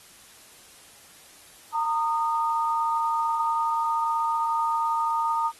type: tone pair together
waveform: sine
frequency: 916.5 / 1232 Hz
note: A#5 / D#6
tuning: -30 / -17 cents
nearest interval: perfect fourth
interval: 513 cents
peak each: -24 / -26 dBFS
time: 1.72-5.52 s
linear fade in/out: 50 ms
effects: white hiss -51 dBFS RMS until 5.59 s + AAC 32 kbps